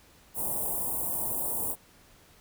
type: band-stop noise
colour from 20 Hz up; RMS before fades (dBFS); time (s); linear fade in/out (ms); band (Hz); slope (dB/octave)
white; -31; 0.34-1.76; 50; 1000 to 8600; 48
effects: pink hiss -58 dBFS RMS until 2.4 s